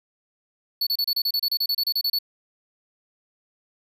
square tone bursts, 4435 Hz, C#8, in tune, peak -21 dBFS, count 16, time 0.81-2.188 s, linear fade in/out 5 ms, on 58 ms, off 30 ms, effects none

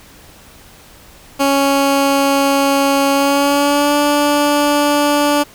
15% pulse tone with pitch glide, 277.2 to 291.3 Hz, C#4 to D4, 0 to -14 cents, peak -5 dBFS, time 1.39-5.44 s, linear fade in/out 20 ms, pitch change +86 cents, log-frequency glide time 3.13-3.95 s, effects pink hiss -42 dBFS RMS until 5.54 s

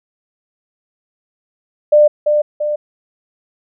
sine tone with echo, 597 Hz, D5, 28 cents sharp, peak -5 dBFS, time 1.92-2.08 s, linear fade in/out 10 ms, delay 340 ms, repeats 2, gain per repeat -5 dB, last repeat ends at 2.76 s, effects none

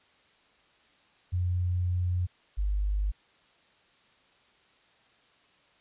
sine tone pair in turn, 89.5 / 50.23 Hz, F2 / G1, +43 / +43 cents, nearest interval minor seventh, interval 1000 cents, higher first, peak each -25 dBFS, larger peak neither, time 1.32-2.27 / 2.57-3.12 s, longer first, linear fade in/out 20 ms, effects white hiss -63 dBFS RMS until 5.8 s + resampled to 8000 Hz

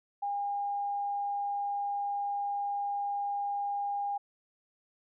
sine tone, 809 Hz, G#5, 46 cents flat, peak -30 dBFS, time 0.22-4.18 s, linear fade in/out 10 ms, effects none

